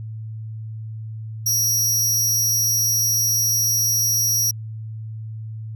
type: tone with amplitude modulation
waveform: sawtooth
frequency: 5680 Hz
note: F8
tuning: 28 cents sharp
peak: -12 dBFS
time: 1.46-4.51 s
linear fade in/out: 5 ms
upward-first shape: sine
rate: 294 Hz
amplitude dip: 60%
effects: added 110 Hz sine -29 dBFS peak until 5.75 s